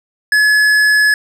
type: tone with tanh clipping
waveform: triangle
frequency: 1703 Hz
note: G#6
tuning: 43 cents sharp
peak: -10 dBFS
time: 0.32-1.14 s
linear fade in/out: 2 ms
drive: 16 dB
effects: none